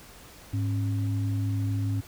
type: tone pair together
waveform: sine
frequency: 103.83 / 273.1 Hz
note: G#2 / C#4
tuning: 0 / -26 cents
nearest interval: octave + perfect fourth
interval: 1674 cents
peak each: -25 / -34 dBFS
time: 0.53-2.01 s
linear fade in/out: 10 ms
effects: pink hiss -49 dBFS RMS until 2.07 s